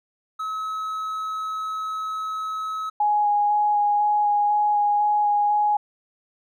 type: tone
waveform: triangle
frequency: 1286 Hz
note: E6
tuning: 43 cents flat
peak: -24 dBFS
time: 0.39-2.9 s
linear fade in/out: 10 ms
type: tone with vibrato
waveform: sine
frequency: 830.6 Hz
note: G#5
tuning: in tune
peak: -17 dBFS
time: 3-5.77 s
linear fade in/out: 5 ms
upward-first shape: square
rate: 2 Hz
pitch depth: 9 cents each way
effects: none